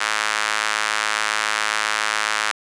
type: tone with high-pass filter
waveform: sawtooth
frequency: 107.3 Hz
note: A2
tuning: 43 cents flat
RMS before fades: -22 dBFS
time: 0-2.52 s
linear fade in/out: 10 ms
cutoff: 1400 Hz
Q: 1.5
effects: resampled to 22050 Hz + 7-bit

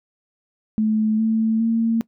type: tone with pitch steps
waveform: sine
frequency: 216.8 / 222.1 / 227.6 Hz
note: A3 / A3 / A#3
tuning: -25 / +16 / -41 cents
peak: -16 dBFS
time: 0.78-2.01 s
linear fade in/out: 0 ms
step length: 410 ms
effects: noise-tail reverb RT60 0.1 s tail -21 dB re dry

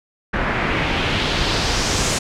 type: noise with low-pass filter sweep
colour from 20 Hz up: pink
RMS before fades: -20 dBFS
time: 0.33-2.19 s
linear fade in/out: 10 ms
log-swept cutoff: 1700 to 7700 Hz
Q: 1.8
effects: none

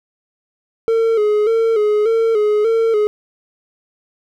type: tone with vibrato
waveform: triangle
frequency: 436.8 Hz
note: A4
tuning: 13 cents flat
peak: -10 dBFS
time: 0.88-3.07 s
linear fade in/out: 0 ms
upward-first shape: square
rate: 1.7 Hz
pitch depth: 65 cents each way
effects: none

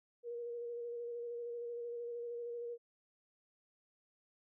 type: tone with vibrato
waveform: sine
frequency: 474.4 Hz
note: A#4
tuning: 30 cents sharp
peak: -40 dBFS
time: 0.23-2.78 s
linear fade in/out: 50 ms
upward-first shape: square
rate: 13 Hz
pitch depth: 16 cents each way
effects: none

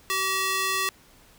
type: tone with high-pass filter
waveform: square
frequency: 381.6 Hz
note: G4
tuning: 47 cents flat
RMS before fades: -26 dBFS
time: 0.1-0.89 s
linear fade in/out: 0 ms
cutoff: 1300 Hz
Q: 0.74
effects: pink hiss -55 dBFS RMS until 1.38 s

